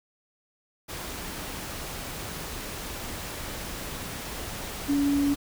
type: tone in noise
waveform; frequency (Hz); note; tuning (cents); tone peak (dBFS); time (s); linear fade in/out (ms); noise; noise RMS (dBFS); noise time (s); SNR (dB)
sine; 283.7; C#4; +40; -21; 4.88-5.35; 20; pink; -36; 0.88-5.36; +12
effects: none